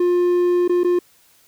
triangle tone with dropouts, 354 Hz, F4, 23 cents sharp, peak -12 dBFS, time 0-0.99 s, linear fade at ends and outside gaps 5 ms, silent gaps 0.679-0.694 / 0.835-0.845 s, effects white hiss -55 dBFS RMS until 1.47 s

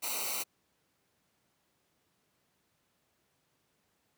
white noise with comb filter, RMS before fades -35 dBFS, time 0.02-0.44 s, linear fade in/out 20 ms, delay 0.59 ms, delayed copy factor -1, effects pink hiss -75 dBFS RMS until 4.17 s + high-pass 100 Hz 12 dB/octave

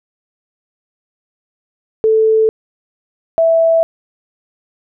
sine tone pair in turn, 440 / 657.6 Hz, A4 / E5, 0 / -4 cents, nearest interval perfect fifth, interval 696 cents, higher second, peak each -8 dBFS, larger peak neither, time 2.04-2.49 / 3.38-3.83 s, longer neither, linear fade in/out 0 ms, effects none

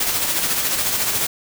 white noise with tremolo, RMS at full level -19 dBFS, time 0-1.27 s, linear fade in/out 5 ms, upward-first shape sine, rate 14 Hz, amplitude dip 40%, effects none

